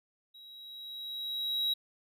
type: tone with level ramp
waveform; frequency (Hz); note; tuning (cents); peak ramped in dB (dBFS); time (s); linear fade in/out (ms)
triangle; 3855; B7; -43; -49 to -25; 0.34-1.74; 10
effects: none